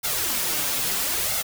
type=noise with flanger; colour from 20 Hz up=white; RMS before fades=-25 dBFS; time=0.03-1.43 s; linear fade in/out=20 ms; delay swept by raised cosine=1.4 to 7.1 ms; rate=0.76 Hz; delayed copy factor=+0.75; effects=none